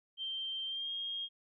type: tone with pitch glide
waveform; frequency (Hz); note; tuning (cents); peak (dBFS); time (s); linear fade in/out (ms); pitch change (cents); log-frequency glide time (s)
sine; 3143 to 3243; G7 to G#7; +4 to -42; -36; 0.17-1.29; 50; +54; 0.66-0.91
effects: none